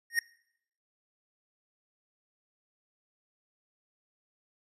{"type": "tone with exponential growth", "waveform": "square", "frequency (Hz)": 1859, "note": "A#6", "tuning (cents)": -5, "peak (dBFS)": -21, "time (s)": [0.1, 0.19], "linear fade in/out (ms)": 2, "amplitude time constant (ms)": 19, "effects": ["noise-tail reverb RT60 0.7 s tail -22 dB re dry", "resampled to 32000 Hz"]}